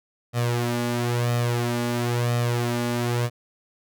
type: tone with flanger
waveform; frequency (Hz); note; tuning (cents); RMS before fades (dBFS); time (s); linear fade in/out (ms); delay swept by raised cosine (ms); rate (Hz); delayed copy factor
sawtooth; 119.9; A#2; +49; -24; 0.33-3.3; 50; 1.6 to 3.5; 0.99; +0.65
effects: none